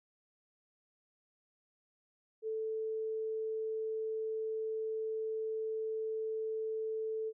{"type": "tone", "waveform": "sine", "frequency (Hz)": 440, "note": "A4", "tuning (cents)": 0, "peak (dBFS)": -34, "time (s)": [2.42, 7.33], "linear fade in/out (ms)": 50, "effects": []}